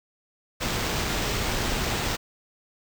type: noise with sample-and-hold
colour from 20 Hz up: pink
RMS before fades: -27 dBFS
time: 0.6-2.17 s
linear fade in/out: 20 ms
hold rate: 11025 Hz
effects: none